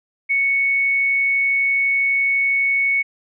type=tone; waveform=sine; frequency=2217 Hz; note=C#7; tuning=in tune; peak=-15 dBFS; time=0.29-3.03 s; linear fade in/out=20 ms; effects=none